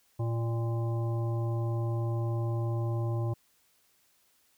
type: harmonic tone with a mistuned harmonic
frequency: 115.2 Hz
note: A#2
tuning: 20 cents flat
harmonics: 1 / 3 / 5 / 7 / 9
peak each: -28 / -38 / -42 / -45 / -47 dBFS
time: 0.19-3.34 s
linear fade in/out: 10 ms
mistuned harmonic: 5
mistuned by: +37 cents
effects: white hiss -68 dBFS RMS until 4.57 s